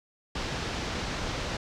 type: low-pass noise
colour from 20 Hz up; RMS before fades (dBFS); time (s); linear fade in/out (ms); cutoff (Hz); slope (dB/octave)
pink; -33; 0.35-1.57; 5; 5900; 24
effects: none